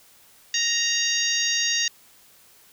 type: harmonic tone with a mistuned harmonic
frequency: 932.3 Hz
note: A#5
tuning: in tune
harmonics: 2 / 3 / 4 / 5 / 6 / 7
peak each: -28 / -28 / -28 / -28 / -28 / -28 dBFS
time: 0.54-1.88 s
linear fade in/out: 2 ms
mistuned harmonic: 6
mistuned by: +23 cents
effects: white hiss -54 dBFS RMS until 2.72 s